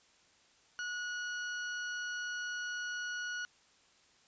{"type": "tone", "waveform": "40% pulse", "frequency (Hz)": 1458, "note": "F#6", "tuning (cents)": -26, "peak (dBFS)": -36, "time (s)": [0.79, 3.45], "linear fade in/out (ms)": 0, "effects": ["white hiss -66 dBFS RMS until 4.27 s", "resampled to 16000 Hz"]}